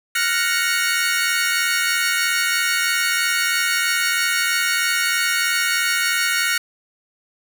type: chord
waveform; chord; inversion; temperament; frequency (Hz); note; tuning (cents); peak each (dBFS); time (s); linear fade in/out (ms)
sawtooth; Gb major seventh; third; equal; 1396.9 / 1480 / 1864.7 / 2217; F6 / Gb6 / Bb6 / Db7; 0 / 0 / 0 / 0; -20; 0.15-6.58; 5
effects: none